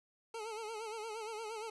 25% pulse tone with vibrato, 440 Hz, A4, in tune, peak -37 dBFS, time 0.34-1.7 s, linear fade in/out 5 ms, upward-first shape sine, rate 8.6 Hz, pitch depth 82 cents each way, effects resampled to 24000 Hz + 11-bit

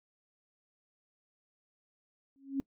sine tone with exponential growth, 273.2 Hz, C#4, 25 cents flat, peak -26 dBFS, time 2.36-2.6 s, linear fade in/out 0 ms, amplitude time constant 51 ms, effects noise-tail reverb RT60 0.1 s tail -21 dB re dry

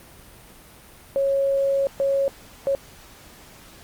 sine tone bursts at uneven times, 550 Hz, C#5, 14 cents flat, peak -18 dBFS, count 3, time 1.16-1.87 / 2-2.28 / 2.67-2.75 s, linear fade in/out 0 ms, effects pink hiss -47 dBFS RMS until 3.83 s + Opus 32 kbps

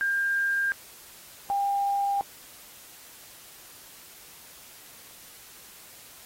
sine tone pair in turn, 1600 / 800 Hz, G6 / G5, +35 / +35 cents, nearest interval octave, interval 1200 cents, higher first, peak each -23 dBFS, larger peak neither, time 0.01-0.72 / 1.5-2.21 s, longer neither, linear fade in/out 0 ms, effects white hiss -49 dBFS RMS until 6.25 s + AAC 48 kbps

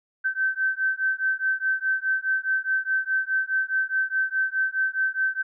sine beating tone pair, 1542 / 1546.8 Hz, G6 / G6, -29 / -24 cents, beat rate 4.8 Hz, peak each -25 dBFS, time 0.24-5.43 s, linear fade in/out 20 ms, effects none

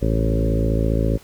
harmonic tone with a mistuned harmonic, 55 Hz, A1, in tune, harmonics 1 / 2 / 3 / 4 / 5 / 6 / 7 / 8 / 9 / 10, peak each -20 / -23 / -26 / -28 / -27 / -31 / -30 / -30 / -33 / -29 dBFS, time 0.01-1.18 s, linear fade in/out 20 ms, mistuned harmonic 2, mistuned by +17 cents, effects pink hiss -48 dBFS RMS until 1.23 s

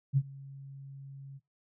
sine tone with ADSR envelope, 137.3 Hz, C#3, 16 cents flat, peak -20 dBFS, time 0.13-1.4 s, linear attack 41 ms, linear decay 52 ms, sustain -23 dB, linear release 35 ms, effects noise-tail reverb RT60 0.2 s tail -20 dB re dry

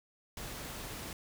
pink noise, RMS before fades -43 dBFS, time 0.37-1.13 s, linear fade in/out 2 ms, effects none

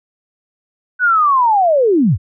sine linear sweep, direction down, 1506 to 67.8 Hz, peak -9 dBFS, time 0.99-2.18 s, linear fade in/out 50 ms, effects none

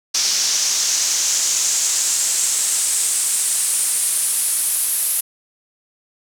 pink noise with band-pass filter sweep, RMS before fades -19 dBFS, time 0.14-5.21 s, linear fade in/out 10 ms, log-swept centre 5600 to 11000 Hz, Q 3.3, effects none

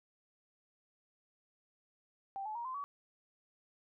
sine tone with pitch steps, 784 / 859.9 / 943.2 / 1034.5 / 1134.7 Hz, G5 / A5 / A#5 / C6 / C#6, 0 / -40 / +20 / -20 / +40 cents, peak -38 dBFS, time 2.36-2.84 s, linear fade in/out 0 ms, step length 96 ms, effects none

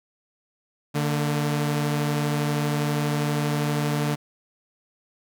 sawtooth tone pair together, 147.1 / 226.9 Hz, D3 / A#3, +3 / -47 cents, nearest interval minor sixth, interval 750 cents, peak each -19 / -26 dBFS, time 0.94-4.16 s, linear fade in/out 20 ms, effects none

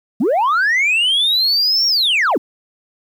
sine linear two-way sweep, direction up then down, 185 to 5610 to 185 Hz, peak -10 dBFS, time 0.2-2.38 s, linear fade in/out 10 ms, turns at 1.87 s, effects tanh soft clip ceiling -11 dBFS + 8-bit

